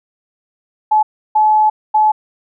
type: tone bursts at uneven times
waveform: sine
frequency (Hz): 858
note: A5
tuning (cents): -44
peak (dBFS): -8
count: 3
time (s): 0.91-1.03 / 1.35-1.7 / 1.94-2.12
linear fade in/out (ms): 10
effects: none